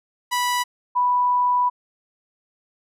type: tone pair in turn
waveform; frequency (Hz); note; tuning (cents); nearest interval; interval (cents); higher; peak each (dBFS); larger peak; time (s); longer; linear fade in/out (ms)
sawtooth / sine; 983 / 986.5; B5 / B5; -8 / -2; unison; 6; second; -16; neither; 0.31-0.64 / 0.95-1.7; second; 20
effects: resampled to 32000 Hz